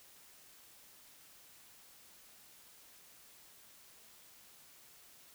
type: silence
effects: white hiss -60 dBFS RMS until 5.34 s